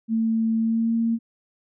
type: tone with pitch glide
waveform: sine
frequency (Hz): 224.5 to 229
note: A3 to A#3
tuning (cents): +35 to -31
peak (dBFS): -19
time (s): 0.08-1.19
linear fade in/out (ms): 50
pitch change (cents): +34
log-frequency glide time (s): 0.58-0.94
effects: none